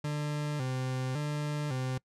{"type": "tone with vibrato", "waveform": "40% pulse", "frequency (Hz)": 138.59, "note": "C#3", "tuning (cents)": 0, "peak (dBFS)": -30, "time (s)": [0.04, 1.98], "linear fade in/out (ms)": 5, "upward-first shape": "square", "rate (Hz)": 0.9, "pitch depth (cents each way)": 120, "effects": ["noise-tail reverb RT60 0.1 s tail -24 dB re dry", "low-pass 9000 Hz 12 dB/octave"]}